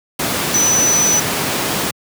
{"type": "tone in noise", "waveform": "sine", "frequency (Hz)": 5990, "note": "F#8", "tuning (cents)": 20, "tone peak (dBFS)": -12, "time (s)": [0.54, 1.2], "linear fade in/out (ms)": 5, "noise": "pink", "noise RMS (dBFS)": -18, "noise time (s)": [0.19, 1.91], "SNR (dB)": 3, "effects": ["high-pass 150 Hz 12 dB/octave"]}